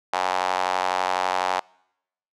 sawtooth tone with high-pass filter, 92 Hz, F#2, 9 cents flat, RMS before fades -24 dBFS, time 0.13-1.6 s, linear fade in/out 5 ms, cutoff 810 Hz, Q 3.1, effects noise-tail reverb RT60 0.8 s tail -26 dB re dry + low-pass 6000 Hz 12 dB/octave

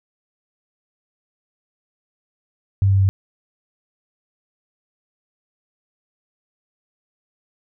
sine tone with pitch steps, 98 / 97.32 / 96.65 Hz, G2 / G2 / G2, 0 / -12 / -24 cents, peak -12 dBFS, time 2.82-3.09 s, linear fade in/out 0 ms, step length 90 ms, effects none

